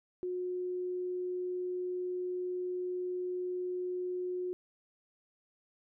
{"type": "tone", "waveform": "sine", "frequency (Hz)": 362.2, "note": "F#4", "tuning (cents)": -37, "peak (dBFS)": -33, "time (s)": [0.23, 4.53], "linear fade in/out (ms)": 0, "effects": []}